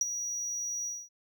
triangle tone with ADSR envelope, 5790 Hz, F#8, 38 cents flat, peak -20 dBFS, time 0.01-1.09 s, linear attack 3 ms, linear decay 23 ms, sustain -11 dB, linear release 230 ms, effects tanh soft clip ceiling -16 dBFS

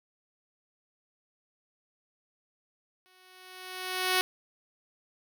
5% pulse tone with exponential growth, 370 Hz, F#4, in tune, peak -11 dBFS, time 3.06-4.21 s, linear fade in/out 0 ms, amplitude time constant 250 ms, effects none

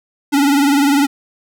square tone with vibrato, 282.7 Hz, C#4, 34 cents sharp, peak -11 dBFS, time 0.32-1.07 s, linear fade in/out 20 ms, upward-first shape sine, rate 20 Hz, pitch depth 74 cents each way, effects none

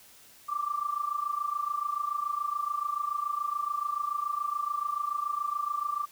sine tone with amplitude modulation, 1174.7 Hz, D6, in tune, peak -25 dBFS, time 0.48-6.06 s, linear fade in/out 20 ms, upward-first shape sine, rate 27 Hz, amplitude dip 80%, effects white hiss -55 dBFS RMS until 6.11 s

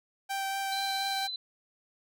sawtooth tone with vibrato, 781 Hz, G5, 7 cents flat, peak -27 dBFS, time 0.29-1.28 s, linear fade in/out 20 ms, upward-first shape sine, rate 4.2 Hz, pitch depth 9 cents each way
sine tone with tremolo, 4025 Hz, B7, 32 cents sharp, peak -32 dBFS, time 0.72-1.36 s, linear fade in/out 2 ms, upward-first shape sine, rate 18 Hz, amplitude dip 40%
effects none

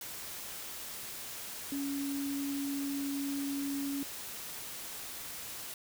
sine tone in noise, 279.6 Hz, C#4, 15 cents sharp, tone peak -33 dBFS, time 1.72-4.03 s, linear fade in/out 2 ms, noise white, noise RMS -43 dBFS, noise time 0.01-5.74 s, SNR +7 dB, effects none

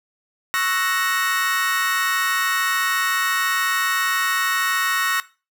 35% pulse chord, F# dominant seventh, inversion second, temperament equal with one note detuned, 1105.5 / 1318.5 / 1480 / 1864.7 Hz, C#6 / E6 / F#6 / A#6, -5 / 0 / 0 / 0 cents, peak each -24 / -25 / -25 / -21 dBFS, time 0.54-5.2 s, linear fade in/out 0 ms, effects noise-tail reverb RT60 0.3 s tail -17 dB re dry

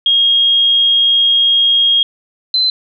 sine tone pair in turn, 3259 / 4062 Hz, G#7 / B7, -33 / +48 cents, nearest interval major third, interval 381 cents, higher second, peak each -8 / -10 dBFS, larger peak first, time 0.06-2.03 / 2.54-2.7 s, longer first, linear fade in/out 2 ms, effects none

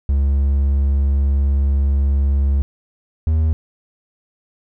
triangle tone pair in turn, 69.4 / 78.94 Hz, C#2 / D#2, +3 / +26 cents, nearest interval major second, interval 223 cents, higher second, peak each -11 dBFS, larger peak neither, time 0.09-2.62 / 3.27-3.53 s, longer first, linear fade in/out 0 ms, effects none

